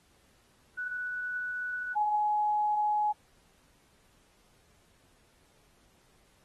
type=tone pair in turn; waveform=sine; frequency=1480 / 841.2 Hz; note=F#6 / G#5; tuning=0 / +22 cents; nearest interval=minor seventh; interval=978 cents; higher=first; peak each=-32 / -25 dBFS; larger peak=second; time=0.77-1.95 / 1.95-3.13 s; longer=neither; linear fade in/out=20 ms; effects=pink hiss -66 dBFS RMS until 6.44 s + AAC 32 kbps